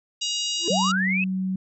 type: harmonic tone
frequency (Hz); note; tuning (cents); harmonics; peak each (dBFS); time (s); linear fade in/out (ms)
953; A#5; +38; 3 / 4 / 5 / 6 / 7 / 8; -28 / -30 / -32 / -34 / -35 / -36; 0.21-0.92; 10
type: tone with exponential growth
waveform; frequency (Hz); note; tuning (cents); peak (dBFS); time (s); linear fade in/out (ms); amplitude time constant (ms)
triangle; 339.7; F4; -48; -22; 0.56-0.68; 2; 24
type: linear sweep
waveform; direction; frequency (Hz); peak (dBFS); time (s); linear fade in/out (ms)
sine; up; 396.7 to 2637; -22; 0.68-1.24; 2
type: tone with pitch glide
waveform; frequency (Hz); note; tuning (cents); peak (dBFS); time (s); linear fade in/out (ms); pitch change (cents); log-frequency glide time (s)
sine; 189.3 to 187.99; F#3 to F#3; +40 to +28; -23; 0.7-1.56; 5; -12; 0.96-1.31
effects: none